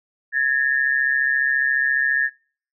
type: tone pair together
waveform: sine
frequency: 1673.5 / 1808 Hz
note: G#6 / A6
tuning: +13 / +47 cents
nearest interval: minor second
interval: 134 cents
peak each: -20 dBFS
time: 0.32-2.3 s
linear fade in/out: 50 ms
effects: noise-tail reverb RT60 0.5 s tail -26 dB re dry